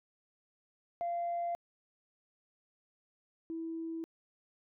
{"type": "tone pair in turn", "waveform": "sine", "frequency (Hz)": [690, 327.4], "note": ["F5", "E4"], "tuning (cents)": [-21, -12], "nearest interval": "octave + minor second", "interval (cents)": 1291, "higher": "first", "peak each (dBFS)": [-31, -36], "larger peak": "first", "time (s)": [[1.01, 1.55], [3.5, 4.04]], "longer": "neither", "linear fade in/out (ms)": 0, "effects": ["tanh soft clip ceiling -29 dBFS"]}